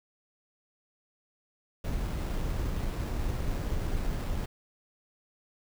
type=noise with sample-and-hold; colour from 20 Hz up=brown; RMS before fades=-31 dBFS; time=1.84-4.46 s; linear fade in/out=5 ms; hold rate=6300 Hz; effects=none